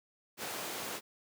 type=high-pass noise; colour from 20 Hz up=pink; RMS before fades=-40 dBFS; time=0.37-1.01 s; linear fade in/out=50 ms; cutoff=290 Hz; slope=12 dB/octave; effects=none